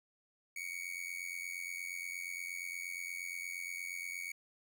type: tone with amplitude modulation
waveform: 45% pulse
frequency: 2236 Hz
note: C#7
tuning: 14 cents sharp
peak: -36 dBFS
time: 0.56-4.32 s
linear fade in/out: 5 ms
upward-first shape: sine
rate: 88.5 Hz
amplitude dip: 85%
effects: none